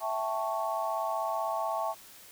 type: chord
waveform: sine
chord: A dominant seventh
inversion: second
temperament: equal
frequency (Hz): 659.3 / 784 / 880 / 1108.7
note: E5 / G5 / A5 / C#6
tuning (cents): 0 / 0 / 0 / 0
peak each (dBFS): -33 / -37 / -34 / -35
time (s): 0-1.95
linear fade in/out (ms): 50
effects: white hiss -52 dBFS RMS until 2.31 s